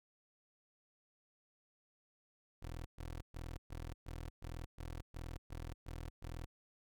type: tone bursts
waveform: 20% pulse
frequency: 41.2 Hz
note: E1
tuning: in tune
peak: -39 dBFS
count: 11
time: 2.62-6.46 s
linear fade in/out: 10 ms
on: 240 ms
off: 120 ms
effects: none